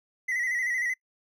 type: tone with vibrato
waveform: triangle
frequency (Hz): 1975.5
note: B6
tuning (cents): 0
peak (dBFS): -24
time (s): 0.28-0.94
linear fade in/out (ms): 10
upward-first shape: square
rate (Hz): 13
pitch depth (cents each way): 51
effects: noise-tail reverb RT60 0.1 s tail -24 dB re dry